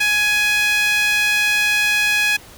sawtooth tone with high-pass filter, 836 Hz, G#5, 11 cents sharp, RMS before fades -17 dBFS, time 0-2.37 s, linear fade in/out 10 ms, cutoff 2100 Hz, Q 8.4, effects pink hiss -42 dBFS RMS until 2.57 s

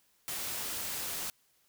white noise, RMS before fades -37 dBFS, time 0.28-1.3 s, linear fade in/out 0 ms, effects white hiss -70 dBFS RMS until 1.68 s

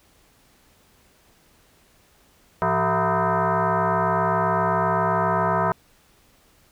sine tone with frequency modulation, 172.3 Hz, F3, 23 cents flat, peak -18 dBFS, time 2.62-5.72 s, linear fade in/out 0 ms, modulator 277 Hz, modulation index 4.4, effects pink hiss -58 dBFS RMS until 6.71 s

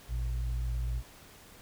sine tone pair together, 57.62 / 122.1 Hz, A#1 / B2, -19 / -19 cents, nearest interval octave + minor second, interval 1300 cents, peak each -30 / -39 dBFS, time 0.08-1.03 s, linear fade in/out 50 ms, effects pink hiss -54 dBFS RMS until 1.61 s

